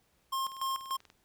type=tone with tremolo; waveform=square; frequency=1067 Hz; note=C6; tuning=34 cents sharp; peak=-31 dBFS; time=0.32-0.97 s; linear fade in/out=10 ms; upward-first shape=square; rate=3.4 Hz; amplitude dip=75%
type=click train; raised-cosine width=0.2 ms; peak=-36 dBFS; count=14; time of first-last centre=0.47-1.101 s; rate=20.6 Hz
effects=pink hiss -71 dBFS RMS until 1.24 s